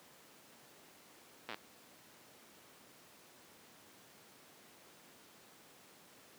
slowing click train, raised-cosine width 0.3 ms, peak -26 dBFS, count 7, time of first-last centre 1.49-1.544 s, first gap 8 ms, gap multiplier 1.05, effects pink hiss -60 dBFS RMS until 6.38 s + high-pass 200 Hz 12 dB/octave

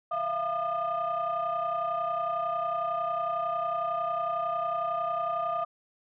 sine tone cluster, 664 / 695 / 1211 Hz, E5 / F5 / D#6, +12 / -9 / -47 cents, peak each -32 / -31 / -29 dBFS, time 0.11-5.65 s, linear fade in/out 10 ms, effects tanh soft clip ceiling -22 dBFS

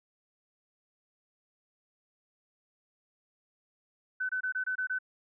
sine tone bursts, 1512 Hz, F#6, 37 cents sharp, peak -29 dBFS, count 7, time 4.2-4.988 s, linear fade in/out 10 ms, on 92 ms, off 24 ms, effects none

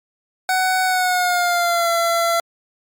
25% pulse tone with pitch glide, 747 to 677.1 Hz, F#5 to E5, +16 to +46 cents, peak -12 dBFS, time 0.49-2.4 s, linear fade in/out 2 ms, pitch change -170 cents, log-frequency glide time 0.84-1.9 s, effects MP3 96 kbps

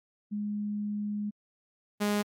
sine / sawtooth tone pair in turn, 207.7 / 206.8 Hz, G#3 / G#3, 0 / -7 cents, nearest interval unison, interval 7 cents, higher first, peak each -30 / -22 dBFS, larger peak second, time 0.31-1.31 / 2-2.23 s, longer first, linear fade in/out 20 ms, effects AAC 64 kbps

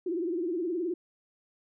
sine tone with vibrato, 345.1 Hz, F4, 21 cents flat, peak -28 dBFS, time 0.06-0.94 s, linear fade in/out 5 ms, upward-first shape triangle, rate 19 Hz, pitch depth 160 cents each way, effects none

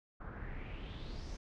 brown noise with low-pass filter sweep, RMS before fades -44 dBFS, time 0.2-1.37 s, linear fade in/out 10 ms, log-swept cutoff 1300 to 6100 Hz, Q 4, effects none

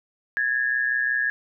sine tone pair together, 1661 / 1786.4 Hz, G#6 / A6, 0 / +26 cents, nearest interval minor second, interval 126 cents, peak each -22 / -26 dBFS, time 0.37-1.3 s, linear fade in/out 0 ms, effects none

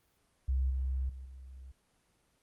sine tone with level steps, 65.41 Hz, C2, in tune, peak -27 / -30 / -42 / -46 dBFS, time 0.48-1.72 s, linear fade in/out 10 ms, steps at 0.7 / 1.09 / 1.25 s, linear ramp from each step 5 ms, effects pink hiss -72 dBFS RMS until 2.42 s + Opus 24 kbps

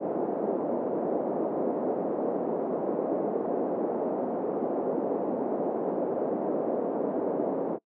white band-pass noise, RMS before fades -29 dBFS, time 0-7.79 s, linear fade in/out 50 ms, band 230 to 610 Hz, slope 24 dB/octave, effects noise-tail reverb RT60 0.1 s tail -23 dB re dry

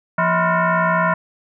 sine tone with frequency modulation, 172.6 Hz, F3, 20 cents flat, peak -14 dBFS, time 0.18-1.14 s, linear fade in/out 5 ms, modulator 408 Hz, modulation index 3.7, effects none

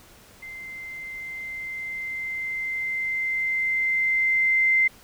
sine tone with level ramp, 2080 Hz, C7, 11 cents flat, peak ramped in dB -36 to -16 dBFS, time 0.42-4.88 s, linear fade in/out 10 ms, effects pink hiss -51 dBFS RMS until 5.03 s

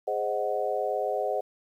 sine chord, Ab dominant seventh, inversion none, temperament equal, 415.3 / 523.3 / 622.3 / 740 Hz, Ab4 / C5 / Eb5 / Gb5, 0 / 0 / 0 / 0 cents, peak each -32 / -31 / -31 / -31 dBFS, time 0.07-1.41 s, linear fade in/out 10 ms, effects 10-bit

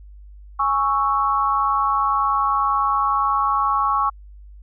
sine chord, C# minor, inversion second, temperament equal, 830.6 / 1108.7 / 1318.5 Hz, G#5 / C#6 / E6, 0 / 0 / 0 cents, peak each -24 / -18 / -24 dBFS, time 0.59-4.1 s, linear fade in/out 10 ms, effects added 50 Hz sine -39 dBFS peak until 4.62 s

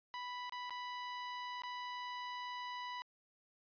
sawtooth tone with dropouts, 987.8 Hz, B5, in tune, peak -38 dBFS, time 0.14-3.02 s, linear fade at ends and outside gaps 0 ms, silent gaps 0.495-0.523 / 0.696-0.706 / 1.62-1.635 s, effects resampled to 11025 Hz

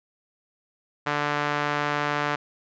sawtooth tone with band-pass filter, 146.83 Hz, D3, in tune, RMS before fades -26 dBFS, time 1.06-2.36 s, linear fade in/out 10 ms, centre 1400 Hz, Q 1.1, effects resampled to 16000 Hz

